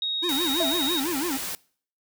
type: tone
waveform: sine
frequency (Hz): 3760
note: A#7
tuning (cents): +14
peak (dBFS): -24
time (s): 0.02-1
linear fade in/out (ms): 2
type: tone with vibrato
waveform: square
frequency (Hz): 308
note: D#4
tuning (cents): -17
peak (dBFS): -27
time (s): 0.22-1.38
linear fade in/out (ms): 20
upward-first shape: sine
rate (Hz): 6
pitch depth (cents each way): 270
type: noise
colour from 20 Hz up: white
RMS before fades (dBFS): -32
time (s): 0.29-1.55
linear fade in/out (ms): 0
type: tone with exponential decay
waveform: sine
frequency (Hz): 659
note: E5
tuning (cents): -1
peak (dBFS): -22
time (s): 0.6-1.06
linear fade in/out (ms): 5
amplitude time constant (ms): 100
effects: noise-tail reverb RT60 0.5 s tail -23 dB re dry